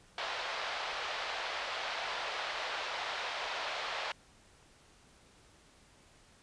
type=band-pass noise; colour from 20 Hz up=pink; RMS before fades=-38 dBFS; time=0.18-4.12 s; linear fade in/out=2 ms; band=590 to 4400 Hz; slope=24 dB/octave; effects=pink hiss -62 dBFS RMS until 6.42 s + resampled to 22050 Hz